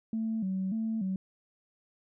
sine tone with vibrato, 205.3 Hz, G#3, 20 cents flat, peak -28 dBFS, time 0.13-1.16 s, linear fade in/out 2 ms, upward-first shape square, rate 1.7 Hz, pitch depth 140 cents each way, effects tanh soft clip ceiling -24 dBFS

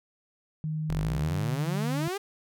sine tone with pitch glide, 155.56 to 149.48 Hz, D#3 to D3, 0 to +31 cents, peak -28 dBFS, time 0.64-2.08 s, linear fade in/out 0 ms, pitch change -69 cents, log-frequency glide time 1.1-1.44 s
sawtooth exponential sweep, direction up, 40.65 to 415.3 Hz, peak -26 dBFS, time 0.89-2.18 s, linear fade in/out 10 ms
effects none

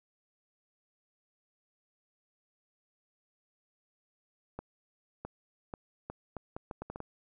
accelerating click train, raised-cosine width 1 ms, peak -25 dBFS, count 11, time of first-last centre 4.59-7.003 s, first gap 660 ms, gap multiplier 0.74, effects none

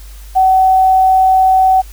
sine tone with quantisation, 756 Hz, F#5, 37 cents sharp, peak -6 dBFS, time 0.35-1.82 s, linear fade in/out 20 ms, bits 6, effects added 50 Hz sine -30 dBFS peak until 1.92 s + white hiss -42 dBFS RMS until 1.92 s

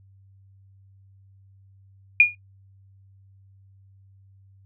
sine tone with exponential decay, 2433 Hz, D#7, 39 cents flat, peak -6 dBFS, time 2.2-2.35 s, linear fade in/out 2 ms, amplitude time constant 32 ms, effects noise-tail reverb RT60 0.1 s tail -19 dB re dry + added 97 Hz sine -51 dBFS peak until 4.65 s

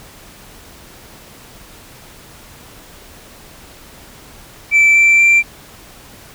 sine tone with pitch steps, 2326 / 2341 / 2356 Hz, D7 / D7 / D7, -17 / -6 / +5 cents, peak -4 dBFS, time 4.71-5.43 s, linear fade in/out 50 ms, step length 240 ms, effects tanh soft clip ceiling -6 dBFS + pink hiss -40 dBFS RMS until 6.34 s

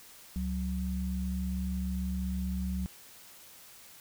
sine tone pair together, 69.3 / 185 Hz, C#2 / F#3, 0 / 0 cents, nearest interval octave + perfect fourth, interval 1700 cents, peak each -33 / -33 dBFS, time 0.36-2.86 s, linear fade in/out 0 ms, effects white hiss -53 dBFS RMS until 4 s

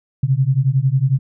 sine beating tone pair, 128.1 / 139.1 Hz, C3 / C#3, -36 / +6 cents, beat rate 11 Hz, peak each -16 dBFS, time 0.23-1.19 s, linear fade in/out 5 ms, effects none

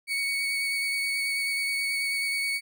35% pulse tone with vibrato, 2230 Hz, C#7, 10 cents sharp, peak -24 dBFS, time 0.07-2.61 s, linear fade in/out 50 ms, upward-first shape sine, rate 9.3 Hz, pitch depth 12 cents each way, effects none

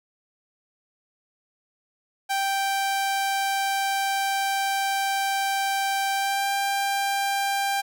sawtooth tone with pitch glide, 784 to 792.7 Hz, G5 to G5, 0 to +19 cents, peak -19 dBFS, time 2.29-7.82 s, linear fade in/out 20 ms, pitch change +19 cents, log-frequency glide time 6.13-6.5 s, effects none

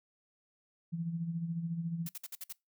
sine tone with tremolo, 167.4 Hz, E3, 27 cents sharp, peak -31 dBFS, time 0.92-2.08 s, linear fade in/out 20 ms, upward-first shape sine, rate 14 Hz, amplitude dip 60%
blue noise bursts, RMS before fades -42 dBFS, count 6, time 2.06-2.527 s, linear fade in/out 5 ms, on 32 ms, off 55 ms
effects noise-tail reverb RT60 0.2 s tail -23 dB re dry

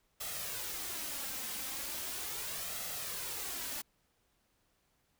white noise with flanger, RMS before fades -40 dBFS, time 0.2-3.82 s, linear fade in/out 10 ms, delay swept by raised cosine 1.5 to 3.9 ms, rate 0.38 Hz, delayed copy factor +0.5, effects pink hiss -75 dBFS RMS until 5.19 s

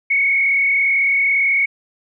sine tone with frequency modulation, 2213 Hz, C#7, 3 cents flat, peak -13 dBFS, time 0.1-1.66 s, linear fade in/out 10 ms, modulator 37.9 Hz, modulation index 1.2, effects none

